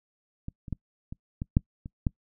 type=clicks; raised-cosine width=5 ms; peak=-23 / -28 / -18 / -25 / -19 / -7 / -26 / -12 dBFS; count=8; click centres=0.484 / 0.682 / 0.727 / 1.125 / 1.419 / 1.569 / 1.859 / 2.068 s; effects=noise-tail reverb RT60 0.1 s tail -25 dB re dry